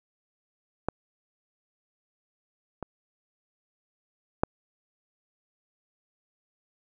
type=clicks; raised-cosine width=1 ms; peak=-12 / -20 / -7 dBFS; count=3; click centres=0.886 / 2.827 / 4.435 s; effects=none